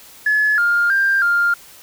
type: tone with pitch steps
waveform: sine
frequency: 1709 / 1408 / 1589 / 1401 Hz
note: G#6 / F6 / G6 / F6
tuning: +49 / +14 / +23 / +5 cents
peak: -12 dBFS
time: 0.26-1.54 s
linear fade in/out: 5 ms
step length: 320 ms
effects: tanh soft clip ceiling -8 dBFS + white hiss -43 dBFS RMS until 1.82 s